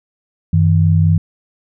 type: tone pair together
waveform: sine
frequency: 94.81 / 159.6 Hz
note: F#2 / D#3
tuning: +43 / +44 cents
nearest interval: major sixth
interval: 901 cents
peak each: -11 / -12 dBFS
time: 0.53-1.18 s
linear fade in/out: 5 ms
effects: none

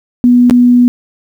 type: tone with dropouts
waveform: sine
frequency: 244.8 Hz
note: B3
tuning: 15 cents flat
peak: -3 dBFS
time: 0.24-0.88 s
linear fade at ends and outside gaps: 0 ms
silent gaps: 0.498-0.509 s
effects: 7-bit

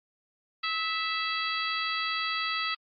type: harmonic tone with a mistuned harmonic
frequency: 659.3 Hz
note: E5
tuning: in tune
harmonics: 2 / 3 / 4 / 5 / 6 / 7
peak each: -32 / -34 / -35 / -36 / -37 / -37 dBFS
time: 0.63-2.75 s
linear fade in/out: 10 ms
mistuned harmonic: 2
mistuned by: -34 cents
effects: MP3 32 kbps

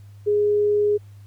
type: tone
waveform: sine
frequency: 414.8 Hz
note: G#4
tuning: 2 cents flat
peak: -16 dBFS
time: 0.26-0.98 s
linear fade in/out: 20 ms
effects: added 101 Hz sine -41 dBFS peak until 1.26 s + pink hiss -61 dBFS RMS until 1.26 s

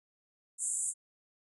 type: band-pass noise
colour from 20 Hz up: pink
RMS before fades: -34 dBFS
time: 0.58-0.94 s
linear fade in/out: 50 ms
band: 7200 to 9800 Hz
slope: 96 dB/octave
effects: none

